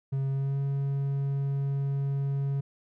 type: tone with pitch glide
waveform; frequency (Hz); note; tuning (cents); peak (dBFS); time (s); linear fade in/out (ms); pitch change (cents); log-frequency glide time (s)
triangle; 135.8 to 138.73; C#3 to C#3; -35 to +2; -24; 0.12-2.61; 10; +37; 0.3-0.59
effects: none